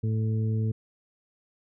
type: harmonic tone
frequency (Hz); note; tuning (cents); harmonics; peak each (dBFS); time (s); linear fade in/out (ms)
110; A2; 0; 1 / 2 / 3 / 4; -24 / -33 / -43 / -39; 0.03-0.72; 10
effects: none